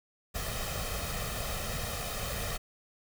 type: noise with comb filter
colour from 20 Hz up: pink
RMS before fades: -35 dBFS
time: 0.34-2.58 s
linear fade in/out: 20 ms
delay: 1.6 ms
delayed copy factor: +0.7
effects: none